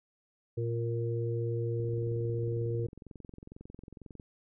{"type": "harmonic tone", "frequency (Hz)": 116.54, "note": "A#2", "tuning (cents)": 0, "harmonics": [1, 3, 4], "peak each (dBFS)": [-31, -38, -36], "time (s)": [0.57, 2.87], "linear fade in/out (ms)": 10}
{"type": "click train", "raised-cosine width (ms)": 3, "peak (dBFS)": -34, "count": 54, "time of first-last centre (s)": [1.8, 4.198], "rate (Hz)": 22.1}
{"effects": []}